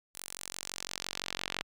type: tone with band-pass filter sweep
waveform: sawtooth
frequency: 45.92 Hz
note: F#1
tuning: 12 cents flat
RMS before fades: -41 dBFS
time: 0.14-1.63 s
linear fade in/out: 20 ms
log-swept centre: 11000 to 2900 Hz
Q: 1.2
effects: none